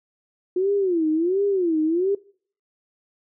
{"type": "tone with vibrato", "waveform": "sine", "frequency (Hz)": 354.3, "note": "F4", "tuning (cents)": 25, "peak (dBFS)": -18, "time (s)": [0.56, 2.15], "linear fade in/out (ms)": 5, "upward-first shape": "sine", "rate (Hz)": 1.4, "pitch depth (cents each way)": 230, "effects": ["noise-tail reverb RT60 0.5 s tail -22 dB re dry"]}